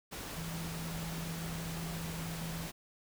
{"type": "tone in noise", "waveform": "sine", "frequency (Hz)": 164.81, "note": "E3", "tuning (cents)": 0, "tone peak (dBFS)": -39, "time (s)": [0.36, 2.68], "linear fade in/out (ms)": 20, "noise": "pink", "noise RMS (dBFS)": -43, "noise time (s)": [0.11, 2.72], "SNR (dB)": 1, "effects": []}